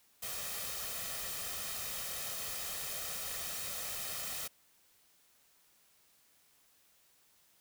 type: noise with comb filter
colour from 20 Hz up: white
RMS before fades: -40 dBFS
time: 0.22-4.48 s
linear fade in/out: 10 ms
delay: 1.6 ms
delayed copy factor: +0.55
effects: white hiss -68 dBFS RMS until 7.6 s